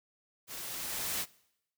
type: noise with level ramp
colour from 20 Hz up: white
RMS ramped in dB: -43 to -33 dBFS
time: 0.47-1.26 s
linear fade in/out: 50 ms
effects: noise-tail reverb RT60 0.8 s tail -22 dB re dry